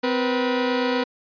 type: tone pair together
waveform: sawtooth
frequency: 256.7 / 485 Hz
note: C4 / B4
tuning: -33 / -31 cents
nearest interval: major seventh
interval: 1102 cents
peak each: -19 dBFS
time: 0.03-1.04 s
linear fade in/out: 10 ms
effects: resampled to 11025 Hz